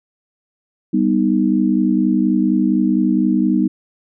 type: chord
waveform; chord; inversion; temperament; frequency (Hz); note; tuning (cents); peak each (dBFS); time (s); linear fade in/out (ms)
sine; G augmented; none; equal; 196 / 246.9 / 311.1; G3 / B3 / D#4; 0 / 0 / 0; -17; 0.93-3.68; 10
effects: none